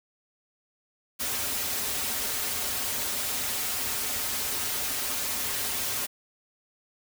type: noise with comb filter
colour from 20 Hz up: white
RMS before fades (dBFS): -30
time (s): 1.19-6.07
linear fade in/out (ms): 20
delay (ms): 6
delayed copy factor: -0.75
effects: none